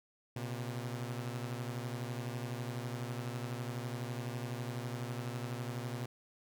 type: beating tone pair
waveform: sawtooth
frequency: 119.5 / 131.5 Hz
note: A#2 / C3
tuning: +43 / +9 cents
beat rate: 12 Hz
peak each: -35 / -39 dBFS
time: 0.36-6.06 s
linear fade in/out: 5 ms
effects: none